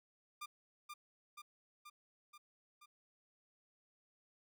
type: tone with echo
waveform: sawtooth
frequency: 1197 Hz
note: D6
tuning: 33 cents sharp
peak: -40 dBFS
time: 0.41-0.46 s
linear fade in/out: 10 ms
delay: 480 ms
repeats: 5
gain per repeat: -3 dB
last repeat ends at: 2.86 s
effects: none